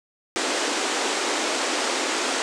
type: band-pass noise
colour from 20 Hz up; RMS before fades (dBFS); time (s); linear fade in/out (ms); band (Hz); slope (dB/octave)
pink; -25; 0.36-2.42; 0; 270 to 8600; 48
effects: none